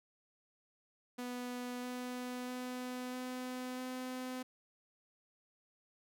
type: tone with pitch steps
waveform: sawtooth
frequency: 246.9 / 248.9 / 250.9 / 253 / 255 Hz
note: B3 / B3 / B3 / B3 / C4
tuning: 0 / +14 / +28 / +42 / -44 cents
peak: -36 dBFS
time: 1.18-4.43 s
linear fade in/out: 10 ms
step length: 650 ms
effects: none